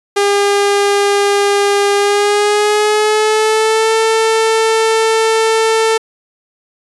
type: tone with pitch glide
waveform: sawtooth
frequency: 403.8 to 445.5 Hz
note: G#4 to A4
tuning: -49 to +22 cents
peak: -6 dBFS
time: 0.16-5.98 s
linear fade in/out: 10 ms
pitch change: +171 cents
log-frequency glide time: 1.95-3.93 s
effects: resampled to 24000 Hz